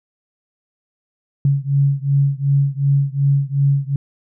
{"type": "beating tone pair", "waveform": "sine", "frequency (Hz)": [138.59, 141.29], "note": ["C#3", "C#3"], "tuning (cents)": [0, 33], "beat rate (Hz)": 2.7, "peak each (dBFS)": [-16, -17], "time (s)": [1.45, 3.96], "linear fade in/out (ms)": 2, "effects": []}